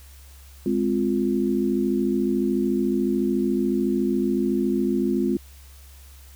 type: chord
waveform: sine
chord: F minor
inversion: first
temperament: equal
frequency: 207.7 / 261.6 / 349.2 Hz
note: Ab3 / C4 / F4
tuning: 0 / 0 / 0 cents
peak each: -24 dBFS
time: 0.66-5.37 s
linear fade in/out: 2 ms
effects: added 68 Hz sine -44 dBFS peak until 6.35 s + white hiss -52 dBFS RMS until 6.35 s